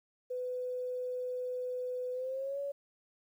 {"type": "tone with pitch glide", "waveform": "sine", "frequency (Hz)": [501, 562.4], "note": ["B4", "C#5"], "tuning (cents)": [25, 25], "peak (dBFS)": -34, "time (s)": [0.3, 2.72], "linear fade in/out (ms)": 10, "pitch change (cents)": 200, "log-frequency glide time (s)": [2.13, 2.59], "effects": ["11-bit"]}